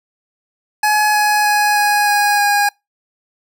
25% pulse tone with pitch steps, 845 / 839.6 / 834.3 / 829 / 823.8 / 818.6 Hz, G#5 / G#5 / G#5 / G#5 / G#5 / G#5, +30 / +19 / +8 / -3 / -14 / -25 cents, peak -8 dBFS, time 0.83-2.69 s, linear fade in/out 5 ms, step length 310 ms, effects noise-tail reverb RT60 0.2 s tail -26 dB re dry

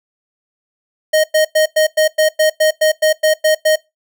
square tone bursts, 622.3 Hz, D#5, in tune, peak -10 dBFS, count 13, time 1.13-3.76 s, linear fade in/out 10 ms, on 110 ms, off 100 ms, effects noise-tail reverb RT60 0.2 s tail -21 dB re dry

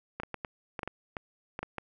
clicks, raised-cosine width 0.5 ms, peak -20 dBFS, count 11, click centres 0.2 / 0.234 / 0.343 / 0.448 / 0.792 / 0.832 / 0.876 / 1.168 / 1.591 / 1.63 / 1.783 s, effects none

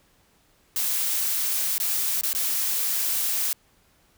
blue noise with dropouts, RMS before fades -25 dBFS, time 0.76-3.53 s, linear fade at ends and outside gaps 1 ms, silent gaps 1.781-1.8 / 2.211-2.234 / 2.331-2.349 s, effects pink hiss -62 dBFS RMS until 4.17 s

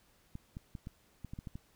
clicks, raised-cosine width 5 ms, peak -30 dBFS, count 9, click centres 0.354 / 0.569 / 0.752 / 0.871 / 1.247 / 1.335 / 1.389 / 1.472 / 1.555 s, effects pink hiss -68 dBFS RMS until 1.75 s

